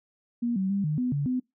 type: tone with pitch steps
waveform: sine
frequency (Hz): 237.6 / 190.4 / 198.6 / 151.8 / 249.5 / 143 / 253.2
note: A#3 / F#3 / G3 / D#3 / B3 / D3 / B3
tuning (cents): +33 / +50 / +23 / -42 / +18 / -46 / +43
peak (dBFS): -24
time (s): 0.42-1.4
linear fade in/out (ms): 10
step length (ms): 140
effects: noise-tail reverb RT60 0.2 s tail -25 dB re dry